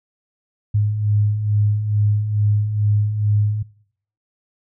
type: beating tone pair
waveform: sine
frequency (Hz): 102.7 / 105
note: G#2 / G#2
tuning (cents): -19 / +19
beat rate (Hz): 2.3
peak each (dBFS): -24 / -16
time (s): 0.74-3.63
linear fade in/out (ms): 10
effects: noise-tail reverb RT60 0.6 s tail -21 dB re dry